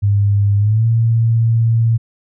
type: tone with pitch glide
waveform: sine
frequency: 101.4 to 114.48 Hz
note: G#2 to A#2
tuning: -41 to -31 cents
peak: -10 dBFS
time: 0.02-1.98 s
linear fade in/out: 20 ms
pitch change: +210 cents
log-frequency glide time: 0.58-0.86 s
effects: none